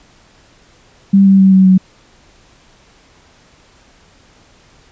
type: tone with pitch steps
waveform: sine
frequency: 196.3 / 193.93 / 191.6 / 189.29 / 187 Hz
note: G3 / G3 / G3 / F#3 / F#3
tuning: +3 / -18 / -39 / +40 / +19 cents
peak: -4 dBFS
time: 1.13-1.78 s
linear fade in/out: 10 ms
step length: 130 ms
effects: pink hiss -48 dBFS RMS until 4.91 s + resampled to 16000 Hz